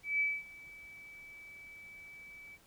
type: tone with ADSR envelope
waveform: sine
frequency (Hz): 2300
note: D7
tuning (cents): -37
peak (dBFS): -27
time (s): 0.03-2.58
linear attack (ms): 170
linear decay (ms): 230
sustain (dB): -22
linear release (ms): 39
effects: pink hiss -64 dBFS RMS until 2.66 s